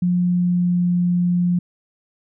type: tone with pitch glide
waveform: sine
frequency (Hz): 177.9 to 176.57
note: F3 to F3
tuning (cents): +32 to +19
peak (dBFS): -15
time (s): 0.02-1.59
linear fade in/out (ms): 5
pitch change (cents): -13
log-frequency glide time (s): 0.18-0.9
effects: none